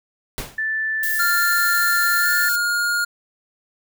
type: noise with exponential decay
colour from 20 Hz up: pink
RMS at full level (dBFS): -25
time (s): 0.38-0.66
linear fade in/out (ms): 0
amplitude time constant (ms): 59
type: tone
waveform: sine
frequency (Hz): 1760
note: A6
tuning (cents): 0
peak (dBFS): -20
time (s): 0.58-2.49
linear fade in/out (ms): 5
type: noise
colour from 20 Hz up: violet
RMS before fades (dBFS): -26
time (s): 1.03-2.56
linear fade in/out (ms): 2
type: tone with pitch glide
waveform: square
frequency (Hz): 1398 to 1421.6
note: F6 to F6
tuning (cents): +1 to +30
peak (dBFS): -19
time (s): 1.19-3.05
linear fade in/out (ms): 10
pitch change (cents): +29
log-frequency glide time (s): 2.19-2.28
effects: none